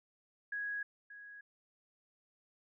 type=tone with echo; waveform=sine; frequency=1660 Hz; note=G#6; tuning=1 cent flat; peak=-36 dBFS; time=0.52-0.83 s; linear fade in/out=5 ms; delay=580 ms; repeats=1; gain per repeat=-13 dB; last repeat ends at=1.41 s; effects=none